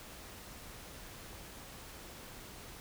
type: silence
effects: pink hiss -50 dBFS RMS until 2.8 s